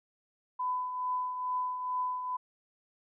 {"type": "tone with tremolo", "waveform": "sine", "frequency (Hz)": 1003, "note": "B5", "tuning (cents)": 26, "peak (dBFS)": -28, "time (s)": [0.59, 2.37], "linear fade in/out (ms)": 10, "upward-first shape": "triangle", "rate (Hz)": 2.3, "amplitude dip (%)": 55, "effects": []}